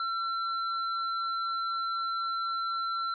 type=tone; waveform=square; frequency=1352 Hz; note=E6; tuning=43 cents sharp; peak=-30 dBFS; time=0-3.14 s; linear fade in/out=2 ms; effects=resampled to 11025 Hz